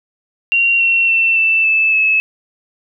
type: tone with pitch steps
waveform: sine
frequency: 2756 / 2723 / 2690 / 2658 / 2625 / 2594 Hz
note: F7 / F7 / E7 / E7 / E7 / E7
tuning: -24 / -44 / +34 / +14 / -8 / -28 cents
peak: -10 dBFS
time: 0.52-2.2 s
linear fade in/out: 0 ms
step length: 280 ms
effects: none